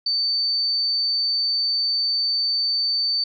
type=tone; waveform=sine; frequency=4560 Hz; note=C#8; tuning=48 cents sharp; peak=-19 dBFS; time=0.06-3.24 s; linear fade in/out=5 ms; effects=none